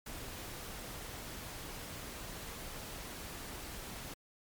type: noise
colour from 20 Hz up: pink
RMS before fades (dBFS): -45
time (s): 0.06-4.14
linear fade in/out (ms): 5
effects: MP3 96 kbps